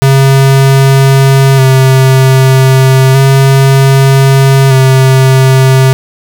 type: tone with vibrato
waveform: square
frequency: 133.8 Hz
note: C3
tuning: 39 cents sharp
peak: -3 dBFS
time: 0.02-5.93 s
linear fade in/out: 0 ms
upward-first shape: square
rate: 0.32 Hz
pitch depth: 22 cents each way
effects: 7-bit